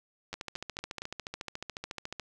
two click trains, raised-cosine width 0.2 ms, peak -20 / -20 dBFS, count 27 / 4, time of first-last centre 0.34-2.197 / 0.33-1.02 s, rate 14 / 4.35 Hz, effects none

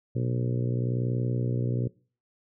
harmonic tone, 61 Hz, B1, 21 cents flat, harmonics 2 / 3 / 4 / 5 / 6 / 7 / 8 / 9, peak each -26 / -36 / -36 / -39 / -38 / -39 / -42 / -45 dBFS, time 0.15-1.88 s, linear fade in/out 10 ms, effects noise-tail reverb RT60 0.4 s tail -22 dB re dry

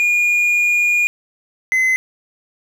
triangle tone pair in turn, 2432 / 2045 Hz, D#7 / C7, -40 / -40 cents, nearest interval minor third, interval 300 cents, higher first, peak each -11 dBFS, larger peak neither, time 0-1.07 / 1.72-1.96 s, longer first, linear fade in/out 0 ms, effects 8-bit

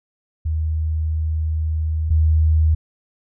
sine tone pair in turn, 78.7 / 78.7 Hz, D#2 / D#2, +20 / +20 cents, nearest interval unison, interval 0 cents, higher neither, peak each -18 / -12 dBFS, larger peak second, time 0.45-2.1 / 2.1-2.75 s, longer first, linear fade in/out 10 ms, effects none

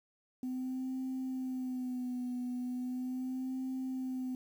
sine tone with vibrato, 253.9 Hz, B3, 48 cents sharp, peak -33 dBFS, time 0.43-4.35 s, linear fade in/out 2 ms, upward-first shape sine, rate 0.38 Hz, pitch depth 44 cents each way, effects tanh soft clip ceiling -32 dBFS + 10-bit

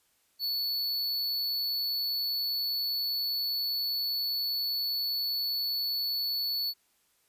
square tone, 4435 Hz, C#8, in tune, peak -29 dBFS, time 0.39-6.74 s, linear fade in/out 50 ms, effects white hiss -70 dBFS RMS until 7.28 s + resampled to 32000 Hz

